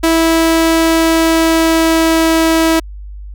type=tone with pitch glide; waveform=sawtooth; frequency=327.4 to 325.1 Hz; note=E4 to E4; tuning=-12 to -24 cents; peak=-5 dBFS; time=0.03-2.8 s; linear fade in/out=10 ms; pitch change=-12 cents; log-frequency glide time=0.36-2.37 s; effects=added 50 Hz sine -26 dBFS peak until 3.34 s